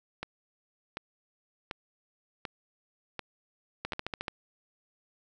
two click trains, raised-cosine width 0.3 ms, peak -17 / -19 dBFS, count 7 / 6, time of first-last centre 3.85-4.282 / 0.23-3.934 s, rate 13.9 / 1.35 Hz, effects none

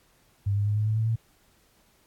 sine tone with pitch steps, 100 / 102.1 / 104.25 / 106.44 / 108.67 / 110.96 / 113.29 Hz, G2 / G#2 / G#2 / G#2 / A2 / A2 / A#2, +35 / -29 / +7 / +43 / -21 / +15 / -49 cents, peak -22 dBFS, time 0.46-1.16 s, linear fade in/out 10 ms, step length 100 ms, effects pink hiss -63 dBFS RMS until 2.06 s + AAC 64 kbps

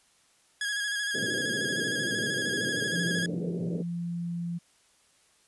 sawtooth tone with vibrato, 1655 Hz, G#6, 6 cents flat, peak -25 dBFS, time 0.61-3.26 s, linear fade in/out 2 ms, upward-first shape square, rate 13 Hz, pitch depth 29 cents each way
white band-pass noise, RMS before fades -35 dBFS, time 1.14-3.83 s, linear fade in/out 20 ms, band 110 to 510 Hz, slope 48 dB/octave
sine tone with pitch glide, 172.5 to 171.41 Hz, F3 to F3, -21 to -32 cents, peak -30 dBFS, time 2.92-4.59 s, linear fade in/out 20 ms, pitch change -11 cents, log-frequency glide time 3.14-4.47 s
effects white hiss -64 dBFS RMS until 5.47 s + resampled to 24000 Hz

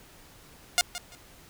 5% pulse tone with echo, 710 Hz, F5, 28 cents sharp, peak -8 dBFS, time 0.78-0.81 s, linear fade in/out 0 ms, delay 170 ms, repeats 2, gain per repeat -14 dB, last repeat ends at 1.15 s, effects pink hiss -53 dBFS RMS until 1.49 s

